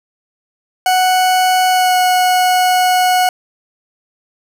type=tone with pitch glide; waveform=40% pulse; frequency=740 to 733.2 Hz; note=F#5 to F#5; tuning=0 to -16 cents; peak=-9 dBFS; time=0.86-3.29 s; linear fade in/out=2 ms; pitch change=-16 cents; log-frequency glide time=1.68-1.97 s; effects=none